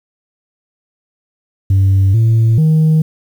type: tone with pitch steps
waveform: sine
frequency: 96.6 / 113.1 / 157.3 Hz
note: G2 / A2 / D#3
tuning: -25 / +48 / +19 cents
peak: -5 dBFS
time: 1.7-3.02 s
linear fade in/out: 5 ms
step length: 440 ms
effects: tanh soft clip ceiling -6 dBFS + 7-bit